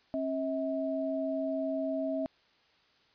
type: tone pair together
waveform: sine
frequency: 270.3 / 643 Hz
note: C#4 / E5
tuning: -44 / -43 cents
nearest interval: octave + minor third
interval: 1501 cents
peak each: -33 / -32 dBFS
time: 0.14-2.26 s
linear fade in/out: 0 ms
effects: white hiss -66 dBFS RMS until 3.14 s + resampled to 11025 Hz